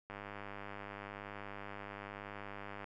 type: click train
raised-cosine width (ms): 0.5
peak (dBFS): -30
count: 278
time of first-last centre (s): 0.1-2.843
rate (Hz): 101
effects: none